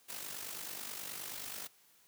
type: noise with amplitude modulation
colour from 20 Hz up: white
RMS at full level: -41 dBFS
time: 0.08-1.68 s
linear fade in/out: 20 ms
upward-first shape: sine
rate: 49.4 Hz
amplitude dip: 60%
effects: white hiss -66 dBFS RMS until 2.07 s + high-pass 100 Hz 12 dB/octave